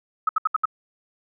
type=tone bursts; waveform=sine; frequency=1279 Hz; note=D#6; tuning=47 cents sharp; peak=-16 dBFS; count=5; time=0.27-0.655 s; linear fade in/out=5 ms; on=21 ms; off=70 ms; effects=none